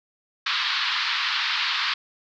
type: band-pass noise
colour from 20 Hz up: white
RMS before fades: -25 dBFS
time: 0.46-1.94 s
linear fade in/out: 5 ms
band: 980 to 4500 Hz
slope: 48 dB/octave
effects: none